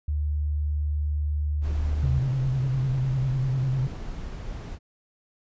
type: tone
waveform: sine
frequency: 74.3 Hz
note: D2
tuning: 21 cents sharp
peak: -23 dBFS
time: 0.08-2.2 s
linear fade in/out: 5 ms
type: noise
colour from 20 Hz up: brown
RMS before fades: -35 dBFS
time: 1.61-4.79 s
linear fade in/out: 50 ms
type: tone with vibrato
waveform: sine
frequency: 130.81 Hz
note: C3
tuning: in tune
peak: -22 dBFS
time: 2.03-3.87 s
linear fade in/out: 2 ms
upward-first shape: square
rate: 10 Hz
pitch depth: 55 cents each way
effects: resampled to 16000 Hz